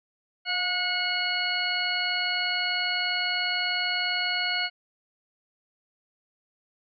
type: harmonic tone with a mistuned harmonic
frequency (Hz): 727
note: F#5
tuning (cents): -31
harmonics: 1 / 2 / 3 / 4 / 6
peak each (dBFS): -35 / -31 / -30 / -31 / -30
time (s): 0.45-4.7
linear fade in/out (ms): 50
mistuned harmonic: 1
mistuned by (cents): -32
effects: none